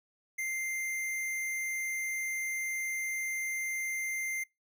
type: tone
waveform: square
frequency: 2093 Hz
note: C7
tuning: in tune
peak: -33 dBFS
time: 0.38-4.44 s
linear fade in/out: 10 ms
effects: noise-tail reverb RT60 0.2 s tail -24 dB re dry